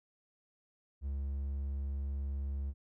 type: tone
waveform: triangle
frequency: 69.3 Hz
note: C#2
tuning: in tune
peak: -32 dBFS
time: 1.01-2.74 s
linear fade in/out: 50 ms
effects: none